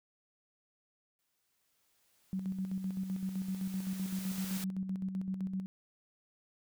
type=noise with exponential growth; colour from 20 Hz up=white; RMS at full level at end=-42 dBFS; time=1.19-4.64 s; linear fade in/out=0 ms; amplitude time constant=750 ms
type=tone with tremolo; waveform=sine; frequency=189.4 Hz; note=F#3; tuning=41 cents sharp; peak=-32 dBFS; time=2.33-5.66 s; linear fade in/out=0 ms; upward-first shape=square; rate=7.8 Hz; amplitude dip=50%
effects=none